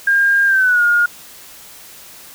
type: tone with pitch glide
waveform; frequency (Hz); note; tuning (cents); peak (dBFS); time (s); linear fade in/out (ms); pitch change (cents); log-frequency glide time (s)
sine; 1609 to 1425.2; G6 to F6; +45 to +35; -10; 0.07-1.06; 5; -210; 0.46-0.83
effects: white hiss -39 dBFS RMS until 2.34 s